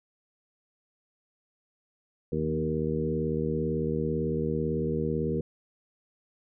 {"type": "harmonic tone with a mistuned harmonic", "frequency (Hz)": 78, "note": "D#2", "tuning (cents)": 5, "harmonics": [1, 2, 3, 4, 5, 6], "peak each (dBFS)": [-37, -31, -33, -36, -33, -32], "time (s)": [2.32, 5.41], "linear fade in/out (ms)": 5, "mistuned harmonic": 2, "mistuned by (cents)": 20, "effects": []}